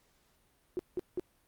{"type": "tone bursts", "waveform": "sine", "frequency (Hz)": 360, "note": "F#4", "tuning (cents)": -47, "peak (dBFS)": -30, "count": 3, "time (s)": [0.77, 1.196], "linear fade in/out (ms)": 0, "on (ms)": 22, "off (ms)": 180, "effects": ["pink hiss -70 dBFS RMS until 1.47 s", "Opus 48 kbps"]}